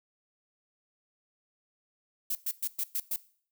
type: noise bursts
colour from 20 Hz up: violet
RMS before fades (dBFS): -31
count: 6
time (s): 2.3-3.162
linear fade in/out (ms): 5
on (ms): 52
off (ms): 110
effects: noise-tail reverb RT60 0.5 s tail -19 dB re dry